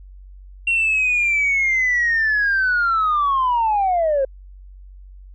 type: linear sweep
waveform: sine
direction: down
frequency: 2750 to 522 Hz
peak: -14 dBFS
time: 0.67-4.25 s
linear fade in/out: 5 ms
effects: tanh soft clip ceiling -12 dBFS + added 47 Hz sine -38 dBFS peak until 5.34 s